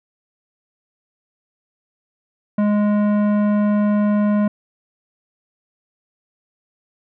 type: tone with tanh clipping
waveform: sine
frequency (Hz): 207.7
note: G#3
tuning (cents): 0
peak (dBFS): -16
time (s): 2.58-4.48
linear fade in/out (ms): 5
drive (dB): 14
effects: none